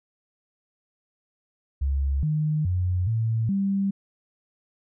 sine tone with pitch steps, 69 / 153.1 / 90.7 / 112.7 / 196.6 Hz, C#2 / D#3 / F#2 / A2 / G3, -7 / -28 / -34 / +42 / +5 cents, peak -21 dBFS, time 1.81-3.91 s, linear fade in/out 10 ms, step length 420 ms, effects none

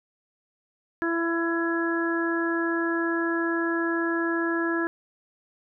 harmonic tone, 334.7 Hz, E4, 26 cents sharp, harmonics 1 / 2 / 3 / 4 / 5, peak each -25 / -36 / -35 / -34 / -29 dBFS, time 1.02-4.87 s, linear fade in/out 0 ms, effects none

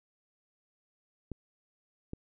clicks, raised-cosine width 3 ms, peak -25 dBFS, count 2, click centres 1.317 / 2.134 s, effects none

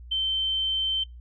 sine tone, 3100 Hz, G7, 20 cents flat, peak -23 dBFS, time 0.11-1.04 s, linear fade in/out 10 ms, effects noise-tail reverb RT60 0.2 s tail -23 dB re dry + added 60 Hz sine -41 dBFS peak until 1.2 s

